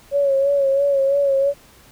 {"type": "tone with vibrato", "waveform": "sine", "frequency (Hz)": 554.4, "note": "C#5", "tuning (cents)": 0, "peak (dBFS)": -14, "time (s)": [0.11, 1.54], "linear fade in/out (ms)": 50, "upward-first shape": "sine", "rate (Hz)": 3, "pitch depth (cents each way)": 43, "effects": ["pink hiss -49 dBFS RMS until 1.91 s"]}